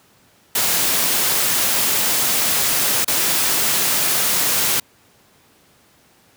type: noise with dropouts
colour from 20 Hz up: white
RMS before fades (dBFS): -18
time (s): 0.55-4.8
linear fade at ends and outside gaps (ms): 5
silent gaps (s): 3.046-3.078
effects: pink hiss -54 dBFS RMS until 6.36 s + high-pass 100 Hz 12 dB/octave